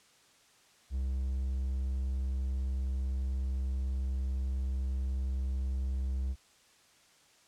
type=tone; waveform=triangle; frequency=65.6 Hz; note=C2; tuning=5 cents sharp; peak=-28 dBFS; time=0.9-6.36 s; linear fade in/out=50 ms; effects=white hiss -63 dBFS RMS until 7.47 s + low-pass 8000 Hz 12 dB/octave